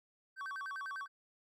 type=tone with vibrato; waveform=triangle; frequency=1318.5 Hz; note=E6; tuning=in tune; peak=-38 dBFS; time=0.36-1.08 s; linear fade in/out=50 ms; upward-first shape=square; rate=10 Hz; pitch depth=280 cents each way; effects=none